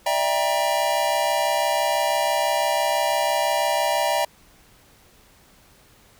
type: chord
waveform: square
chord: E half-diminished seventh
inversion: third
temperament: just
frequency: 593.3 / 659.3 / 791.1 / 949.3 Hz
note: D5 / E5 / G5 / Bb5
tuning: +18 / 0 / +16 / +31 cents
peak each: -26 dBFS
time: 0.06-4.25 s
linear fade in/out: 5 ms
effects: pink hiss -54 dBFS RMS until 6.19 s